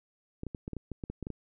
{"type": "clicks", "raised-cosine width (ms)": 3, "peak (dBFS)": -24, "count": 12, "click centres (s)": [0.434, 0.467, 0.548, 0.679, 0.733, 0.767, 0.917, 1.038, 1.1, 1.227, 1.269, 1.303], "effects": []}